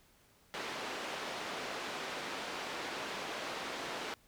pink band-pass noise, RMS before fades -41 dBFS, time 0.54-4.14 s, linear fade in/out 0 ms, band 370 to 4200 Hz, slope 12 dB/octave, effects pink hiss -66 dBFS RMS until 4.27 s

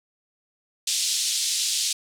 pink band-pass noise, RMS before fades -25 dBFS, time 0.87-1.93 s, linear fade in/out 5 ms, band 3500 to 9200 Hz, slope 24 dB/octave, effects none

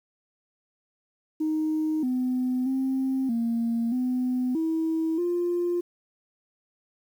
sine tone with pitch steps, 311.6 / 253.3 / 264.4 / 231.8 / 251.9 / 322.5 / 349.9 Hz, D#4 / B3 / C4 / A#3 / B3 / E4 / F4, +3 / +44 / +18 / -10 / +34 / -38 / +3 cents, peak -22 dBFS, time 1.4-5.81 s, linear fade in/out 10 ms, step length 630 ms, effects tanh soft clip ceiling -19 dBFS + 9-bit

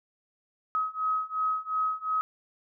sine beating tone pair, 1270 / 1272.8 Hz, D#6 / D#6, +35 / +39 cents, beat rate 2.8 Hz, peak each -30 / -29 dBFS, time 0.75-2.21 s, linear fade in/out 0 ms, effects none

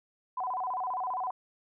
sine tone with vibrato, 865 Hz, A5, 30 cents flat, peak -30 dBFS, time 0.37-1.31 s, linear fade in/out 5 ms, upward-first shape square, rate 15 Hz, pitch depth 260 cents each way, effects none

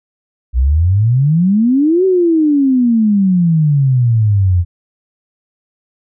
sine exponential two-way sweep, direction up then down, 58.5 to 384.4 to 85.1 Hz, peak -8 dBFS, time 0.53-4.65 s, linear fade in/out 50 ms, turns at 2.05 s, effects none

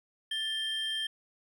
triangle tone pair together, 1760 / 3171 Hz, A6 / G7, 0 / +19 cents, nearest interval minor seventh, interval 1019 cents, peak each -37 / -30 dBFS, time 0.31-1.07 s, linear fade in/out 5 ms, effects none

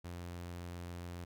sawtooth tone, 87.31 Hz, F2, in tune, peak -39 dBFS, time 0.04-1.25 s, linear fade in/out 10 ms, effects none

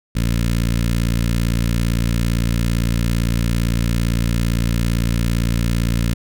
15% pulse tone with notch filter, 57.7 Hz, A#1, 17 cents flat, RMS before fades -18 dBFS, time 0.15-6.14 s, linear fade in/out 10 ms, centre 770 Hz, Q 0.52, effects none

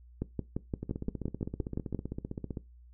two click trains, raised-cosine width 3 ms, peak -23 / -19 dBFS, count 28 / 11, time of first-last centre 0.83-2.572 / 0.22-1.947 s, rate 15.5 / 5.79 Hz, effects noise-tail reverb RT60 0.2 s tail -19 dB re dry + added 60 Hz sine -52 dBFS peak until 2.93 s

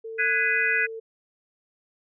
sine tone, 448.4 Hz, A4, 33 cents sharp, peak -33 dBFS, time 0.04-1 s, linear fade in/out 10 ms
sine chord, G# minor seventh, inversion third, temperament equal with one note detuned, 1480 / 1661.2 / 2011 / 2489 Hz, F#6 / G#6 / B6 / D#7, 0 / 0 / +31 / 0 cents, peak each -26 dBFS, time 0.18-0.87 s, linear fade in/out 20 ms
effects none

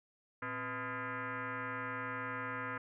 sine tone with frequency modulation, 116.4 Hz, A#2, 2 cents flat, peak -37 dBFS, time 0.42-2.78 s, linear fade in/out 5 ms, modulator 379 Hz, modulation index 4.8, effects none

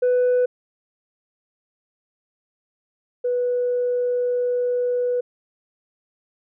sine tone pair in turn, 496.8 / 491.7 Hz, B4 / B4, +10 / -8 cents, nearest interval unison, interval 18 cents, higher first, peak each -13 / -18 dBFS, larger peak first, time 0.02-0.46 / 3.24-5.21 s, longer second, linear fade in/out 10 ms, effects tanh soft clip ceiling -14 dBFS

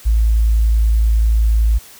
sine tone, 55.2 Hz, A1, 6 cents sharp, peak -10 dBFS, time 0.05-1.79 s, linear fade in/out 20 ms, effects white hiss -41 dBFS RMS until 1.99 s

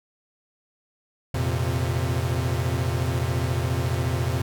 45% pulse chord, F suspended fourth, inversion none, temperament equal with one note detuned, 86.2 / 116.54 / 130.81 Hz, F2 / Bb2 / C3, -22 / 0 / 0 cents, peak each -27 dBFS, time 1.34-4.42 s, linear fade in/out 5 ms, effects none

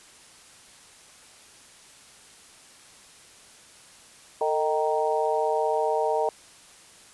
harmonic tone with a mistuned harmonic, 155.56 Hz, D#3, in tune, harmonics 3 / 4 / 5 / 6, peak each -26 / -27 / -28 / -29 dBFS, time 4.41-6.29 s, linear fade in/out 2 ms, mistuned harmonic 3, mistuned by -58 cents, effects white hiss -51 dBFS RMS until 7.13 s + resampled to 24000 Hz

